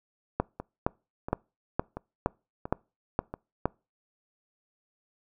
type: two click trains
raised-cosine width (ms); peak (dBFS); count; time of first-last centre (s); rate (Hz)
1; -10 / -21; 8 / 5; 0.4-3.656 / 0.6-3.34; 2.15 / 1.46
effects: noise-tail reverb RT60 0.3 s tail -26 dB re dry